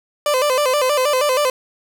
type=tone with vibrato; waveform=30% pulse; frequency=550 Hz; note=C#5; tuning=14 cents flat; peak=-12 dBFS; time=0.26-1.5 s; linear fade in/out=2 ms; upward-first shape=square; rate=6.3 Hz; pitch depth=120 cents each way; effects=none